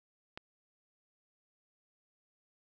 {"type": "click", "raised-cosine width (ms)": 0.3, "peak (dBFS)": -26, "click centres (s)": 0.375, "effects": []}